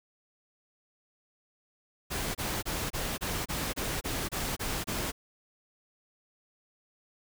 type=noise bursts; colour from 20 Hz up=pink; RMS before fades=-33 dBFS; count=11; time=2.1-5.12 s; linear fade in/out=20 ms; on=250 ms; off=27 ms; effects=none